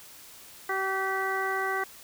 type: harmonic tone with a mistuned harmonic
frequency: 383.7 Hz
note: G4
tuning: 37 cents flat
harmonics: 1 / 2 / 3 / 4 / 5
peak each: -33 / -33 / -33 / -33 / -33 dBFS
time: 0.69-1.84 s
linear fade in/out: 5 ms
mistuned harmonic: 5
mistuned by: +32 cents
effects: white hiss -49 dBFS RMS until 2.03 s